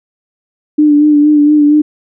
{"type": "tone with vibrato", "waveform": "sine", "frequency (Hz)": 297, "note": "D4", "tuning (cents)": 20, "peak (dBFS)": -4, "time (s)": [0.78, 1.82], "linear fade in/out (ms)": 10, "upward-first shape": "sine", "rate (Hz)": 4.3, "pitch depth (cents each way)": 31, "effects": []}